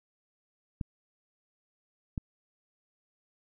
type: clicks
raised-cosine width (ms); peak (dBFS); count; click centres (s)
5; -20; 2; 0.812 / 2.178
effects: none